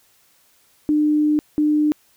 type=tone bursts at uneven times; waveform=sine; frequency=300.8 Hz; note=D4; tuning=42 cents sharp; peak=-14 dBFS; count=2; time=0.89-1.39 / 1.58-1.92 s; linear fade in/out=0 ms; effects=white hiss -58 dBFS RMS until 2.16 s